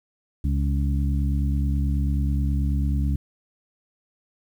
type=harmonic tone with a mistuned harmonic; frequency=69.3 Hz; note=C#2; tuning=in tune; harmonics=1 / 2 / 3 / 4; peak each=-21 / -27 / -31 / -33 dBFS; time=0.44-3.16 s; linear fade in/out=5 ms; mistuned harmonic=4; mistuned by=+33 cents; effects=9-bit